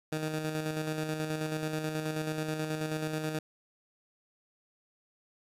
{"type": "tone with tremolo", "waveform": "15% pulse", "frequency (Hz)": 155.56, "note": "D#3", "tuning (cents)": 0, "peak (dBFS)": -24, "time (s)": [0.12, 3.39], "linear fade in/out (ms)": 5, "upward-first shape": "square", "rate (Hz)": 9.3, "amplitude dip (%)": 40, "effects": ["resampled to 32000 Hz"]}